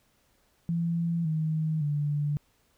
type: tone with pitch steps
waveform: sine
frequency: 168.5 / 157.22 / 146.69 Hz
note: E3 / D#3 / D3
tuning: +38 / +18 / -2 cents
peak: -25 dBFS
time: 0.69-2.37 s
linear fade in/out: 0 ms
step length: 560 ms
effects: pink hiss -68 dBFS RMS until 2.77 s